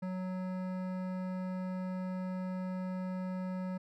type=tone with hard clipping; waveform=sine; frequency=185 Hz; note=F#3; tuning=in tune; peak=-37 dBFS; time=0.02-3.78 s; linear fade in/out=10 ms; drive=15 dB; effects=none